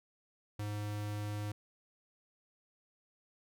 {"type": "tone", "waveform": "square", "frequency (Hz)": 104.3, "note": "G#2", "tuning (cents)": 8, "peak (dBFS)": -37, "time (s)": [0.59, 1.52], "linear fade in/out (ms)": 5, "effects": []}